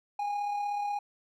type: tone with amplitude modulation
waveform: triangle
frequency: 820 Hz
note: G#5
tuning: 22 cents flat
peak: -26 dBFS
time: 0.19-0.99 s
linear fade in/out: 5 ms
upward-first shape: sine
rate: 36.4 Hz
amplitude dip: 35%
effects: none